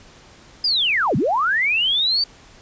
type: linear two-way sweep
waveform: sine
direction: down then up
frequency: 5050 to 109 to 4657 Hz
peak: -16 dBFS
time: 0.64-2.24 s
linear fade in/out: 5 ms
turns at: 1.16 s
effects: pink hiss -47 dBFS RMS until 2.61 s + resampled to 16000 Hz